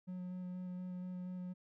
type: tone with vibrato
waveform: triangle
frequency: 181.6 Hz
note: F#3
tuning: 32 cents flat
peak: -39 dBFS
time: 0.07-1.54 s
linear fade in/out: 20 ms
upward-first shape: square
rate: 4.2 Hz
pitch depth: 9 cents each way
effects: none